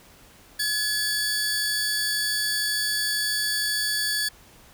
sawtooth tone pair together, 1700 / 4551 Hz, G#6 / C#8, +40 / +45 cents, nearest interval octave + perfect fourth, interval 1705 cents, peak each -23 dBFS, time 0.59-4.29 s, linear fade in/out 10 ms, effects pink hiss -52 dBFS RMS until 4.73 s

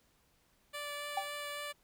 10% pulse tone with vibrato, 583 Hz, D5, 13 cents flat, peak -31 dBFS, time 0.73-1.73 s, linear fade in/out 20 ms, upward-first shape triangle, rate 3.6 Hz, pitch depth 9 cents each way
triangle tone with exponential decay, 784 Hz, G5, in tune, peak -26 dBFS, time 1.17-1.29 s, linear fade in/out 5 ms, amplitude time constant 24 ms
effects pink hiss -71 dBFS RMS until 1.83 s

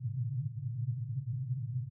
white band-pass noise, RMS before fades -36 dBFS, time 0-1.9 s, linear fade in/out 20 ms, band 110 to 140 Hz, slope 96 dB/octave, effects none

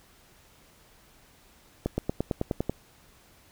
accelerating click train, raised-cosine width 2 ms, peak -13 dBFS, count 9, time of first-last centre 1.86-2.696 s, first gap 120 ms, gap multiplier 0.96, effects pink hiss -58 dBFS RMS until 3.51 s

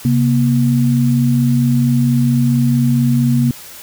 sine tone pair together, 133.6 / 238 Hz, C3 / A#3, +36 / +36 cents, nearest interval minor seventh, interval 1000 cents, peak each -13 dBFS, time 0.05-3.51 s, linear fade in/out 2 ms, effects white hiss -35 dBFS RMS until 3.82 s

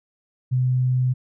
sine tone, 127.2 Hz, C3, 48 cents flat, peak -17 dBFS, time 0.51-1.14 s, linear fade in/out 20 ms, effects none

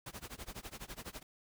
pink noise with tremolo, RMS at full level -44 dBFS, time 0.06-1.23 s, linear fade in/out 5 ms, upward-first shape sine, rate 12 Hz, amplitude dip 95%, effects none

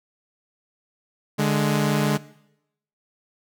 sawtooth tone pair together, 147.7 / 208.9 Hz, D3 / G#3, +10 / +10 cents, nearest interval tritone, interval 600 cents, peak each -18 dBFS, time 1.38-2.18 s, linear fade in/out 20 ms, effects noise-tail reverb RT60 0.8 s tail -19 dB re dry

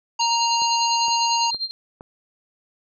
harmonic tone, 932.3 Hz, A#5, in tune, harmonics 1 / 3 / 5 / 7, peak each -20 / -26 / -29 / -28 dBFS, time 0.19-1.51 s, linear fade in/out 10 ms
sine tone with tremolo, 4181 Hz, C8, 2 cents flat, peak -21 dBFS, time 0.21-1.71 s, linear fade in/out 0 ms, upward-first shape sine, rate 10 Hz, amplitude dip 90%
click train, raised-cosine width 1 ms, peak -25 dBFS, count 4, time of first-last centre 0.62-2.009 s, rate 2.16 Hz
effects none

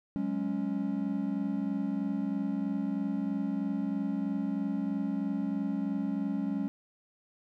triangle chord, F# suspended second, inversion none, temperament just, 185 / 208.1 / 277.5 Hz, F#3 / G#3 / C#4, 0 / +4 / +2 cents, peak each -34 / -31 / -31 dBFS, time 0.16-6.68 s, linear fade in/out 0 ms, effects none

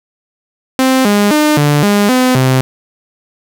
sawtooth tone with pitch steps, 261.3 / 205.1 / 302.2 / 146.7 / 204.4 / 254.4 / 130.2 Hz, C4 / G#3 / D4 / D3 / G#3 / C4 / C3, -2 / -21 / +50 / -2 / -27 / -48 / -8 cents, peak -4 dBFS, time 0.79-2.61 s, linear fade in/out 0 ms, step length 260 ms, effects none

